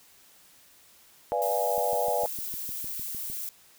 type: chord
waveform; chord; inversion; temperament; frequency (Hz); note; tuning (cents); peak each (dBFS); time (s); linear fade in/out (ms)
sine; B diminished seventh; none; equal with one note detuned; 493.9 / 587.3 / 688 / 830.6; B4 / D5 / F5 / Ab5; 0 / 0 / -26 / 0; -30; 1.32-2.26; 0
type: noise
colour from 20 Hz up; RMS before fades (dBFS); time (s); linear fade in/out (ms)
violet; -35; 1.42-3.49; 0
type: click train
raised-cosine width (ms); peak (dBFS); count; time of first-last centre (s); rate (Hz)
3; -32; 11; 1.78-3.3; 6.58
effects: white hiss -57 dBFS RMS until 3.78 s